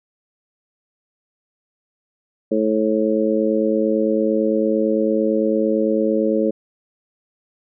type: harmonic tone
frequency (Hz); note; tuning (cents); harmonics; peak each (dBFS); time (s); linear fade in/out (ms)
108.9; A2; -17; 2 / 3 / 4 / 5; -21 / -21 / -21 / -21; 2.51-6.51; 10
effects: none